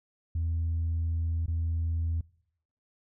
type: tone with dropouts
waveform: sine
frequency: 82.41 Hz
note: E2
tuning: in tune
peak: -25 dBFS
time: 0.35-2.21 s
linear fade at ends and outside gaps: 5 ms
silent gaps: 1.461-1.48 s
effects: noise-tail reverb RT60 0.7 s tail -24 dB re dry + tanh soft clip ceiling -24 dBFS